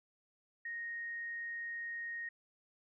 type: tone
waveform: sine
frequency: 1864.7 Hz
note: A#6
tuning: in tune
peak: -39 dBFS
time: 0.65-2.29 s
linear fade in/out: 5 ms
effects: none